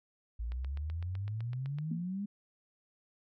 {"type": "exponential sweep", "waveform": "sine", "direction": "up", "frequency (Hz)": [55, 207.7], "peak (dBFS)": -34, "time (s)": [0.39, 2.26], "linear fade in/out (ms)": 10}
{"type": "click train", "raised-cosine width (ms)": 0.3, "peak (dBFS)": -34, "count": 11, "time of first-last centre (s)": [0.52, 1.786], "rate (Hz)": 7.9}
{"type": "tone with exponential decay", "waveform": "sine", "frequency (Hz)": 230, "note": "A#3", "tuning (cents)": -23, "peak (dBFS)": -32, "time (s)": [1.91, 2.09], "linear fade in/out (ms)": 5, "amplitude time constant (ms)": 39}
{"effects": []}